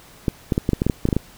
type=clicks; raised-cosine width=3 ms; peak=-5 dBFS; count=12; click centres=0.282 / 0.522 / 0.579 / 0.691 / 0.733 / 0.819 / 0.866 / 0.898 / 1.054 / 1.088 / 1.128 / 1.166 s; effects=pink hiss -47 dBFS RMS until 1.37 s